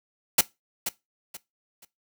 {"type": "noise with echo", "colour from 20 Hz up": "white", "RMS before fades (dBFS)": -17, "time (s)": [0.38, 0.41], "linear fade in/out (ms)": 5, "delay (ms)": 480, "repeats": 3, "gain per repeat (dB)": -11, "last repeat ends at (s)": 1.85, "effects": ["noise-tail reverb RT60 0.2 s tail -19 dB re dry"]}